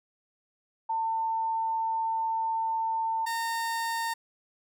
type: tone pair in turn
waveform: sine / 30% pulse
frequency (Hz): 898 / 916.3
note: A5 / A#5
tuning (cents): +35 / -30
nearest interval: unison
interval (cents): 35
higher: second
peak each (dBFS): -26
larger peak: neither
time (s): 0.89-3.26 / 3.26-4.14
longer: first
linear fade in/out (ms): 10
effects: none